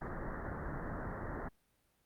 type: low-pass noise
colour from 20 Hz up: pink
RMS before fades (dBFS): -41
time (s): 0.01-1.49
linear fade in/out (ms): 10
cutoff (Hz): 1900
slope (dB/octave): 96
effects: pink hiss -75 dBFS RMS until 2.05 s + Opus 48 kbps